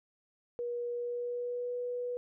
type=tone with pitch glide; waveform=sine; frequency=480.2 to 490 Hz; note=B4 to B4; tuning=-49 to -14 cents; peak=-33 dBFS; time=0.59-2.17 s; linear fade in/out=0 ms; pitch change=+35 cents; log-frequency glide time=0.91-1.74 s; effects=none